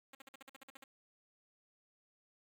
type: tone bursts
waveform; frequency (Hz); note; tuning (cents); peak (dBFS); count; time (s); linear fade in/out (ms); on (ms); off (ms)
5% pulse; 269.6; C#4; -48; -40; 11; 0.13-0.841; 5; 21; 48
effects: 12-bit